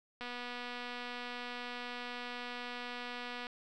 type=click train; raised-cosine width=0.3 ms; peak=-27 dBFS; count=796; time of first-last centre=0.21-3.468 s; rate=244 Hz; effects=none